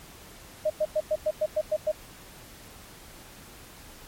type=tone bursts; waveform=sine; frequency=617 Hz; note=D#5; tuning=15 cents flat; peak=-21 dBFS; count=9; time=0.65-1.918 s; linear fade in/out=10 ms; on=52 ms; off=100 ms; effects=pink hiss -48 dBFS RMS until 4.07 s + MP3 64 kbps